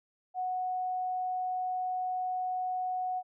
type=tone; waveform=sine; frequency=737 Hz; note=F#5; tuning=7 cents flat; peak=-30 dBFS; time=0.34-3.23 s; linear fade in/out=50 ms; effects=none